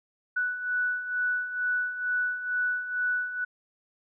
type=beating tone pair; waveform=sine; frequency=1480 / 1482.2 Hz; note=F#6 / F#6; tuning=0 / +3 cents; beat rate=2.2 Hz; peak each=-33 / -27 dBFS; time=0.36-3.45 s; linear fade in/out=10 ms; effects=none